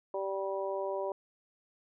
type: harmonic tone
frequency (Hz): 194.4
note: G3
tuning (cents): -14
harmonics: 2 / 3 / 4 / 5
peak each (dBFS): -36 / -35 / -43 / -40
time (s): 0.14-1.12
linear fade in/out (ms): 2
effects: none